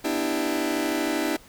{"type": "chord", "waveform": "sawtooth", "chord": "E minor seventh", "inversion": "second", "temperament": "just", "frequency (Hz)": [247.2, 296.7, 329.6, 395.6], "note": ["B3", "D4", "E4", "G4"], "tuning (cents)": [2, 18, 0, 16], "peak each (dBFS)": [-29, -23, -24, -28], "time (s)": [0.04, 1.37], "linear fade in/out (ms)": 10, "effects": ["pink hiss -51 dBFS RMS until 1.48 s"]}